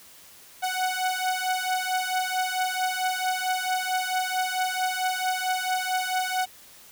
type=beating tone pair; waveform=sawtooth; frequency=740 / 744.5 Hz; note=F#5 / F#5; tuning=0 / +11 cents; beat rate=4.5 Hz; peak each=-24 dBFS; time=0.62-6.46 s; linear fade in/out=20 ms; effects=white hiss -50 dBFS RMS until 6.91 s